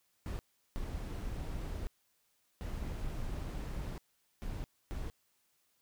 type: noise bursts at uneven times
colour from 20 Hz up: brown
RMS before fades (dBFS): -39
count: 5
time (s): 0.26-0.39 / 0.76-1.87 / 2.61-3.98 / 4.42-4.64 / 4.91-5.1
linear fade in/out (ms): 0
effects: white hiss -75 dBFS RMS until 5.81 s